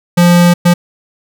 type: tone bursts at uneven times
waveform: square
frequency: 174.61 Hz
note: F3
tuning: in tune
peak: -5 dBFS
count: 2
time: 0.17-0.54 / 0.65-0.74 s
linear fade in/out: 10 ms
effects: none

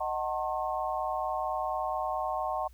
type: chord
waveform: sine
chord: D# diminished seventh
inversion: none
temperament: just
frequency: 622.3 / 746.7 / 896 / 1075.3 Hz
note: D#5 / F#5 / A5 / C6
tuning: 0 / +16 / +31 / +47 cents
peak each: -35 / -33 / -36 / -35 dBFS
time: 0-2.68 s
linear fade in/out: 10 ms
effects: added 60 Hz sine -51 dBFS peak until 2.73 s + white hiss -67 dBFS RMS until 2.73 s

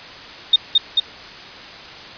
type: tone with echo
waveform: sine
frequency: 3672 Hz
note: A#7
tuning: 27 cents flat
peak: -7 dBFS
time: 0.53-0.56 s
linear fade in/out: 5 ms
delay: 220 ms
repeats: 2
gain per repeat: -2 dB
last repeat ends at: 1 s
effects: white hiss -36 dBFS RMS until 2.17 s + resampled to 11025 Hz

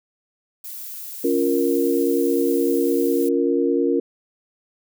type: noise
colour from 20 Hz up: violet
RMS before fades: -34 dBFS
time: 0.64-3.29 s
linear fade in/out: 5 ms
type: chord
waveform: sine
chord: Bb minor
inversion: first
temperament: just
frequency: 279.7 / 349.6 / 466.2 Hz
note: Db4 / F4 / Bb4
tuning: +16 / +2 / 0 cents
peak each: -21 dBFS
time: 1.24-4 s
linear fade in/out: 5 ms
effects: none

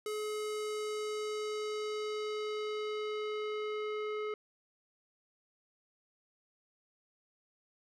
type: tone with low-pass filter sweep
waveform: square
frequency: 425.3 Hz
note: G#4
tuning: 41 cents sharp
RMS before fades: -37 dBFS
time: 0.06-4.34 s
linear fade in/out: 2 ms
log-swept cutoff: 11000 to 2200 Hz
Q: 1.2
effects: none

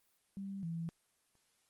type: tone pair in turn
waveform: sine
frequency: 196 / 166.13 Hz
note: G3 / E3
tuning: 0 / +14 cents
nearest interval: minor third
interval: 286 cents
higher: first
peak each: -40 / -37 dBFS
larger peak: second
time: 0.37-0.63 / 0.63-0.89 s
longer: neither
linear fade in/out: 0 ms
effects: white hiss -75 dBFS RMS until 1.69 s + Opus 24 kbps

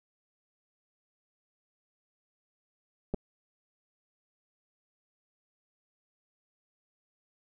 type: clicks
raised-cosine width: 2 ms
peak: -19 dBFS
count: 2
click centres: 3.139 / 3.144 s
effects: none

